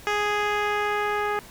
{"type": "tone with low-pass filter sweep", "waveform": "10% pulse", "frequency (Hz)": 415.3, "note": "G#4", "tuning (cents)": 0, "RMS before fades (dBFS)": -25, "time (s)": [0.07, 1.39], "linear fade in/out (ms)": 0, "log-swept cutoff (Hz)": [4600, 1600], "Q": 0.73, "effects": ["pink hiss -46 dBFS RMS until 1.5 s"]}